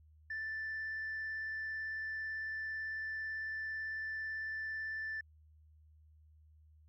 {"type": "tone with vibrato", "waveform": "sine", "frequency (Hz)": 1764, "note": "A6", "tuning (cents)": 4, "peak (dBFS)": -36, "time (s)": [0.3, 5.21], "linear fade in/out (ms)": 5, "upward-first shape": "triangle", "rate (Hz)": 18, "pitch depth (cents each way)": 8, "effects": ["tanh soft clip ceiling -35 dBFS", "added 77 Hz sine -60 dBFS peak until 6.88 s"]}